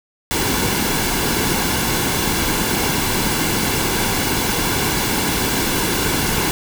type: noise with comb filter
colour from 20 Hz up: pink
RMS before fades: -19 dBFS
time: 0.31-6.51 s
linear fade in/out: 0 ms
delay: 1.6 ms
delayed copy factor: -0.5
effects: none